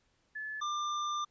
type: tone pair in turn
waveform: sine / square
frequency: 1727 / 1192.3 Hz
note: A6 / D6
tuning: -33 / +26 cents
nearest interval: tritone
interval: 641 cents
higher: first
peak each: -37 / -33 dBFS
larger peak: second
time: 0.35-0.61 / 0.61-1.25 s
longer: second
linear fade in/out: 10 ms
effects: pink hiss -73 dBFS RMS until 1.3 s + resampled to 16000 Hz